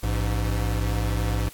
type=tone pair together; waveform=square; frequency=55.49 / 102.6 Hz; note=A1 / G#2; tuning=+15 / -21 cents; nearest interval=major seventh; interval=1064 cents; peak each=-25 / -27 dBFS; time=0.03-1.49 s; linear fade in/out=5 ms; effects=white hiss -48 dBFS RMS until 1.53 s + AAC 64 kbps